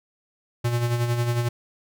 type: tone with tremolo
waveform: square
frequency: 119.5 Hz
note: A#2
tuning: 43 cents sharp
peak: -20 dBFS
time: 0.64-1.49 s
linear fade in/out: 10 ms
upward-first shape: sine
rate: 11 Hz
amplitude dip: 50%
effects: none